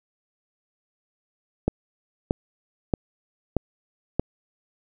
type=click train; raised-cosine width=2 ms; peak=-7 dBFS; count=5; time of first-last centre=1.68-4.196 s; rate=1.59 Hz; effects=none